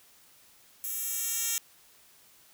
10% pulse tone with high-pass filter sweep, 461.7 Hz, A#4, 17 cents flat, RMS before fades -32 dBFS, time 0.84-1.58 s, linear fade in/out 0 ms, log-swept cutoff 12000 to 5800 Hz, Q 0.87, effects white hiss -59 dBFS RMS until 2.53 s

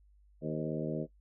harmonic tone with a mistuned harmonic, 77.78 Hz, D#2, in tune, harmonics 2 / 3 / 4 / 5 / 6 / 7 / 8, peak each -37 / -39 / -40 / -41 / -42 / -42 / -43 dBFS, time 0.41-1.07 s, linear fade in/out 50 ms, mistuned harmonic 7, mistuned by -42 cents, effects noise-tail reverb RT60 0.1 s tail -17 dB re dry + added 50 Hz sine -60 dBFS peak until 1.2 s

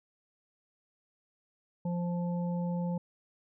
harmonic tone, 174.61 Hz, F3, in tune, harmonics 1 / 3 / 5, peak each -30 / -40 / -44 dBFS, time 1.85-2.98 s, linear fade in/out 5 ms, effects none

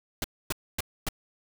pink noise bursts, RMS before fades -29 dBFS, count 4, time 0.22-1.088 s, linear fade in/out 2 ms, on 22 ms, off 260 ms, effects none

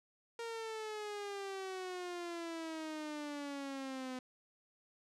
sawtooth exponential sweep, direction down, 466.2 to 253.5 Hz, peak -37 dBFS, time 0.39-4.19 s, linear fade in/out 2 ms, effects low-pass 8000 Hz 12 dB/octave

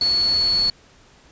sine tone in noise, 4404 Hz, C#8, 12 cents flat, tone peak -16 dBFS, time 0.01-0.7 s, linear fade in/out 2 ms, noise pink, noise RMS -34 dBFS, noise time 0.01-0.7 s, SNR +15 dB, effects pink hiss -52 dBFS RMS until 1.31 s + resampled to 16000 Hz

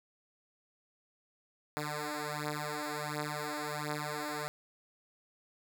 5% pulse beating tone pair, 148.8 / 150.2 Hz, D3 / D3, +23 / +39 cents, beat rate 1.4 Hz, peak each -27 dBFS, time 1.77-4.48 s, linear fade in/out 0 ms, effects none

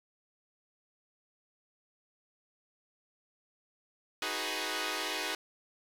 5% pulse chord, G# minor seventh, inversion second, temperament equal, 311.1 / 370 / 415.3 / 493.9 Hz, D#4 / F#4 / G#4 / B4, 0 / 0 / 0 / 0 cents, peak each -27 dBFS, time 4.22-5.35 s, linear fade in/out 2 ms, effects low-pass 12000 Hz 12 dB/octave + 9-bit

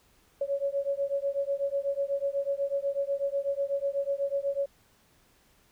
sine beating tone pair, 554 / 562.1 Hz, C#5 / C#5, -1 / +24 cents, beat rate 8.1 Hz, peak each -30 dBFS, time 0.41-4.66 s, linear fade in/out 5 ms, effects pink hiss -64 dBFS RMS until 5.71 s

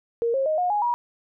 sine tone with pitch steps, 466.2 / 538.6 / 622.3 / 719 / 830.7 / 959.7 Hz, A#4 / C#5 / D#5 / F#5 / G#5 / B5, 0 / -50 / 0 / -50 / 0 / -50 cents, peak -20 dBFS, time 0.22-0.94 s, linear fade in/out 0 ms, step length 120 ms, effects none

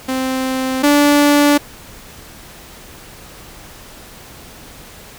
sawtooth tone pair in turn, 260.9 / 290.3 Hz, C4 / D4, -5 / -20 cents, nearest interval major second, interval 185 cents, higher second, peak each -13 / -5 dBFS, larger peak second, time 0.08-0.83 / 0.83-1.58 s, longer neither, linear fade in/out 10 ms, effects pink hiss -38 dBFS RMS until 5.18 s

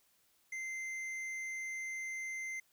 sine tone with hard clipping, 2079 Hz, C7, 12 cents flat, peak -40 dBFS, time 0.52-2.6 s, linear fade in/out 5 ms, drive 7 dB, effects white hiss -72 dBFS RMS until 2.72 s

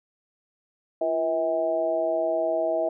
harmonic tone with a mistuned harmonic, 161.2 Hz, E3, 38 cents flat, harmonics 2 / 3 / 4 / 5, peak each -31 / -32 / -23 / -35 dBFS, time 1.01-2.89 s, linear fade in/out 5 ms, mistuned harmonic 2, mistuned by +94 cents, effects none

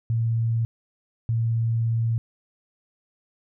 sine tone pair in turn, 114.6 / 114.6 Hz, A#2 / A#2, -29 / -29 cents, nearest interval unison, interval 0 cents, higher neither, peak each -20 dBFS, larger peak neither, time 0.1-0.65 / 1.29-2.18 s, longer second, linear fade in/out 0 ms, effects none

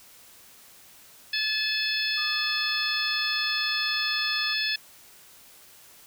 harmonic tone, 864 Hz, A5, 32 cents flat, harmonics 2 / 3 / 4 / 5 / 6, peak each -31 / -31 / -31 / -31 / -31 dBFS, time 1.33-4.76 s, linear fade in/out 5 ms
triangle tone, 1221 Hz, D#6, 33 cents flat, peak -35 dBFS, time 2.17-4.54 s, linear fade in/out 10 ms
effects white hiss -52 dBFS RMS until 6.06 s

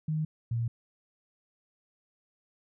sine tone pair in turn, 155.56 / 116.54 Hz, D#3 / A#2, 0 / 0 cents, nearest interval perfect fourth, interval 500 cents, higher first, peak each -27 dBFS, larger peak neither, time 0.08-0.25 / 0.51-0.68 s, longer neither, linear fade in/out 5 ms, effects none

